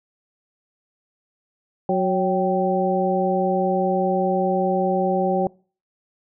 harmonic tone with a mistuned harmonic, 185 Hz, F#3, in tune, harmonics 1 / 2 / 3 / 4, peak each -23 / -23 / -23 / -23 dBFS, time 1.89-5.47 s, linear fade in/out 2 ms, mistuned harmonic 4, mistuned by +80 cents, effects noise-tail reverb RT60 0.4 s tail -24 dB re dry

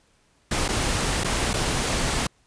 pink noise with dropouts, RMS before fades -24 dBFS, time 0.51-2.27 s, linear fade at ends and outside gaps 5 ms, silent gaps 0.681-0.687 / 1.237-1.244 / 1.533-1.538 s, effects pink hiss -63 dBFS RMS until 2.46 s + resampled to 22050 Hz

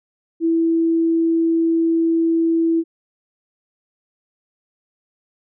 sine tone, 329.7 Hz, E4, in tune, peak -14 dBFS, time 0.4-2.84 s, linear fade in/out 50 ms, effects none

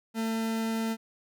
40% pulse tone, 224.2 Hz, A3, 33 cents sharp, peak -27 dBFS, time 0.14-0.97 s, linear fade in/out 50 ms, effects none

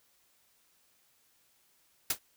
white noise with exponential decay, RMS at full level -24 dBFS, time 2.1-2.19 s, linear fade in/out 5 ms, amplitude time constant 19 ms, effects white hiss -69 dBFS RMS until 2.36 s

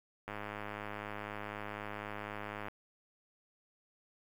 click train, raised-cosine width 0.5 ms, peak -26 dBFS, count 251, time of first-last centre 0.28-2.684 s, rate 104 Hz, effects 9-bit

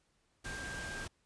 sine tone in noise, 1591 Hz, G6, 25 cents sharp, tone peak -42 dBFS, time 0.45-1.05 s, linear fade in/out 10 ms, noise pink, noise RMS -44 dBFS, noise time 0.44-1.08 s, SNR -1 dB, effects pink hiss -75 dBFS RMS until 1.25 s + resampled to 22050 Hz

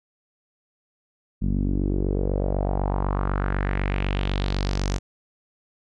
sawtooth tone with low-pass filter sweep, 48 Hz, G1, 36 cents flat, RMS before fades -24 dBFS, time 1.41-4.99 s, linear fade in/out 20 ms, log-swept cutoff 210 to 6600 Hz, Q 2.9, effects none

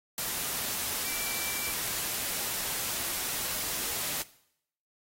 sine tone in noise, 2333 Hz, D7, 12 cents flat, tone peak -42 dBFS, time 1.05-1.72 s, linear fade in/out 0 ms, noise white, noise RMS -33 dBFS, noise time 0.18-4.22 s, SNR -12 dB, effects noise-tail reverb RT60 0.7 s tail -18 dB re dry + AAC 48 kbps

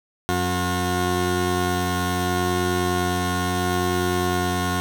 15% pulse tone pair together, 89.84 / 360.1 Hz, F2 / F#4, +50 / -47 cents, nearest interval 2 octaves, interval 2403 cents, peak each -17 dBFS, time 0.29-4.8 s, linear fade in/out 0 ms, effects none

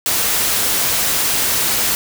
white noise, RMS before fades -17 dBFS, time 0.06-1.95 s, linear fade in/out 0 ms, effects none

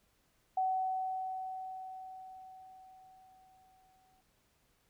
sine tone with exponential decay, 753 Hz, F#5, 30 cents sharp, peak -28 dBFS, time 0.57-4.21 s, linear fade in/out 5 ms, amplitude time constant 790 ms, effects pink hiss -73 dBFS RMS until 4.89 s

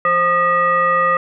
sine tone with frequency modulation, 1225 Hz, D#6, 27 cents flat, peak -12 dBFS, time 0.05-1.17 s, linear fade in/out 2 ms, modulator 698 Hz, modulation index 0.89, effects none

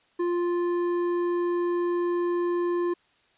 sine tone with hard clipping, 349.2 Hz, F4, in tune, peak -25 dBFS, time 0.19-2.94 s, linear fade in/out 10 ms, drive 8 dB, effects white hiss -64 dBFS RMS until 3.37 s + resampled to 8000 Hz

